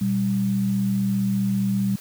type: tone pair together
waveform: sine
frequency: 120.8 / 196 Hz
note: B2 / G3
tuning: -38 / 0 cents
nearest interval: minor sixth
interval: 838 cents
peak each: -27 / -20 dBFS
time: 0.01-1.96 s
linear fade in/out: 5 ms
effects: white hiss -44 dBFS RMS until 2 s